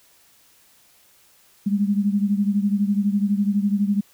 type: beating tone pair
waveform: sine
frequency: 200 / 212 Hz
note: G3 / G#3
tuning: +35 / +36 cents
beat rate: 12 Hz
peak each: -19 / -23 dBFS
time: 1.66-4.01 s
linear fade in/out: 10 ms
effects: white hiss -56 dBFS RMS until 4.13 s

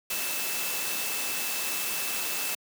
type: tone in noise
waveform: sine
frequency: 2637 Hz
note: E7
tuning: in tune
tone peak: -37 dBFS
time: 0.1-2.55 s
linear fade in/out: 5 ms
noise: white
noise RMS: -31 dBFS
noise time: 0.1-2.55 s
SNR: -9 dB
effects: high-pass 200 Hz 12 dB/octave

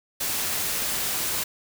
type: noise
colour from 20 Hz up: white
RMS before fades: -27 dBFS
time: 0.2-1.44 s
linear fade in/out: 10 ms
effects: none

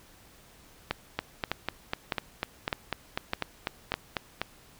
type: two click trains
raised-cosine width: 0.3 ms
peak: -11 / -12 dBFS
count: 6 / 14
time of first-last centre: 0.91-3.94 / 1.19-4.416 s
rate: 1.65 / 4.03 Hz
effects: pink hiss -56 dBFS RMS until 4.79 s

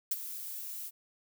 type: noise with ADSR envelope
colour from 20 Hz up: violet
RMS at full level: -28 dBFS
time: 0.11-0.91 s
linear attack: 7 ms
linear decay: 30 ms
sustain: -13 dB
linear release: 38 ms
effects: none

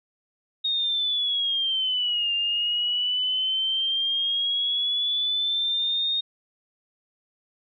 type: linear two-way sweep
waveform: sine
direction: down then up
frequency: 3729 to 2794 to 3706 Hz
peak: -22 dBFS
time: 0.64-6.21 s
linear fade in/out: 10 ms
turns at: 2.33 s
effects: none

